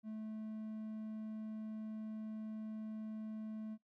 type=tone; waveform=triangle; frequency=217.3 Hz; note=A3; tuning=21 cents flat; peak=-40 dBFS; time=0.03-3.78 s; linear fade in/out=50 ms; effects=noise-tail reverb RT60 0.1 s tail -20 dB re dry